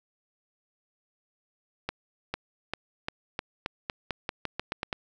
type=accelerating click train; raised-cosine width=0.3 ms; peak=-14 dBFS; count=14; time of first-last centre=1.89-4.928 s; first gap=450 ms; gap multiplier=0.88; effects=none